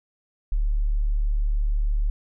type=tone; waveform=sine; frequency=36.71 Hz; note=D1; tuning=in tune; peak=-19 dBFS; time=0.52-2.1 s; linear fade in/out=0 ms; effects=none